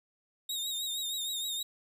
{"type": "tone with vibrato", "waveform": "sawtooth", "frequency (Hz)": 3729, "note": "A#7", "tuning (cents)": 0, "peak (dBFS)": -30, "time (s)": [0.49, 1.63], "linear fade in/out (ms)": 5, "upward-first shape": "triangle", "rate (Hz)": 6.4, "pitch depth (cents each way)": 69, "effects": []}